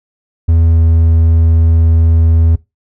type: tone with pitch glide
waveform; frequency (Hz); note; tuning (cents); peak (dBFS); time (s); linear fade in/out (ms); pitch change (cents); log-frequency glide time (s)
triangle; 82.41 to 81.94; E2 to E2; 0 to -10; -4; 0.48-2.56; 10; -10; 0.68-0.8
effects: noise-tail reverb RT60 0.2 s tail -19 dB re dry